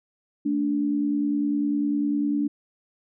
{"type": "tone pair together", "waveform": "sine", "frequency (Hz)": [220, 290], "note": ["A3", "D4"], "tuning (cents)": [0, -22], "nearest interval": "perfect fourth", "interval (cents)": 478, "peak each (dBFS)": [-28, -22], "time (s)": [0.45, 2.48], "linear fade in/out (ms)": 10, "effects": []}